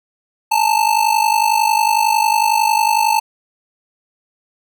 square ring-modulated tone, 880 Hz, A5, in tune, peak -10 dBFS, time 0.51-3.2 s, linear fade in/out 10 ms, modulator 25.5 Hz, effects none

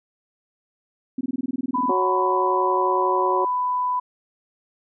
sine tone bursts, 259.3 Hz, C4, 15 cents flat, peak -22 dBFS, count 15, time 1.18-1.91 s, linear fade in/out 5 ms, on 30 ms, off 20 ms
sine tone, 996 Hz, B5, 14 cents sharp, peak -20 dBFS, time 1.74-4 s, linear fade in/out 10 ms
harmonic tone, 185 Hz, F#3, in tune, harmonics 2 / 3 / 4 / 5 / 6, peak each -23 / -27 / -29 / -31 / -33 dBFS, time 1.89-3.45 s, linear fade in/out 5 ms
effects none

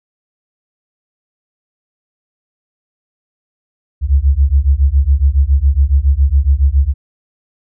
sine beating tone pair, 65.9 / 73.1 Hz, C2 / D2, +13 / -7 cents, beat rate 7.2 Hz, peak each -11 dBFS, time 4.01-6.94 s, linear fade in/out 50 ms, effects none

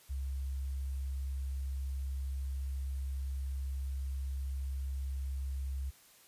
sine tone with sample-and-hold, 67.5 Hz, C#2, 45 cents flat, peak -34 dBFS, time 0.09-5.91 s, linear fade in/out 20 ms, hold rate 8820 Hz, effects white hiss -61 dBFS RMS until 6.27 s + resampled to 32000 Hz

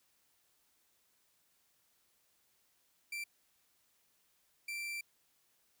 40% pulse tone bursts at uneven times, 2349 Hz, D7, in tune, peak -38 dBFS, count 2, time 3.12-3.24 / 4.68-5.01 s, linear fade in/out 5 ms, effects white hiss -74 dBFS RMS until 5.8 s

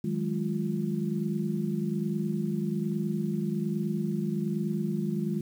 sine tone cluster, 158.8 / 187.5 / 208.7 / 349.6 Hz, D#3 / F#3 / G#3 / F4, +36 / +23 / +9 / +2 cents, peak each -32 / -34 / -30 / -36 dBFS, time 0.04-5.41 s, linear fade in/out 5 ms, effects 9-bit

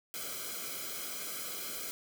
white noise with comb filter, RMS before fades -40 dBFS, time 0.14-1.91 s, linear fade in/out 0 ms, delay 1.1 ms, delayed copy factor -1, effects none

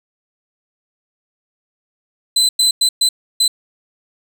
30% pulse tone bursts at uneven times, 4036 Hz, B7, 37 cents sharp, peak -8 dBFS, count 5, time 2.36-2.49 / 2.59-2.71 / 2.81-2.89 / 3.01-3.09 / 3.4-3.48 s, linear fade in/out 5 ms, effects none

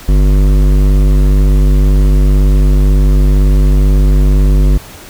triangle tone with hard clipping, 49 Hz, G1, in tune, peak -7 dBFS, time 0.08-4.78 s, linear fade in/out 10 ms, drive 18 dB, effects pink hiss -33 dBFS RMS until 5.09 s

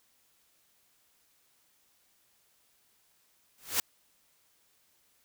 white noise with exponential growth, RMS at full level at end -24 dBFS, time 3.58-3.8 s, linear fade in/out 2 ms, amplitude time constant 46 ms, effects white hiss -69 dBFS RMS until 5.24 s

